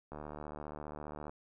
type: click train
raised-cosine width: 1 ms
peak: -30 dBFS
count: 89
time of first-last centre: 0.12-1.295 s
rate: 74.9 Hz
effects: none